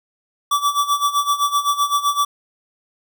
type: tone with tremolo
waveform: square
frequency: 1155 Hz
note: D6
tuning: 29 cents flat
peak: -14 dBFS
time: 0.51-2.25 s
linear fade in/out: 5 ms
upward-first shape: sine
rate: 7.8 Hz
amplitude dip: 80%
effects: none